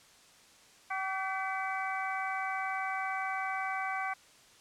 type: harmonic tone with a mistuned harmonic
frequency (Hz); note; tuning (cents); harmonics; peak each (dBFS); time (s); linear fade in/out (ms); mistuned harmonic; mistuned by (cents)
382.1; G4; -44; 2 / 3 / 4 / 5 / 6; -36 / -38 / -39 / -40 / -41; 0.9-4.14; 10; 5; +82
effects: white hiss -59 dBFS RMS until 4.6 s + low-pass 8000 Hz 12 dB/octave